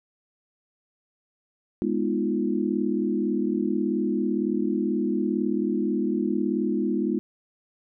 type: chord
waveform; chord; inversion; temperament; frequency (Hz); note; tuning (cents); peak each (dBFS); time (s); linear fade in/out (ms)
sine; F half-diminished seventh; first; equal; 207.7 / 246.9 / 311.1 / 349.2; Ab3 / Cb4 / Eb4 / F4; 0 / 0 / 0 / 0; -27 / -28 / -28 / -28; 1.82-7.19; 0
effects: none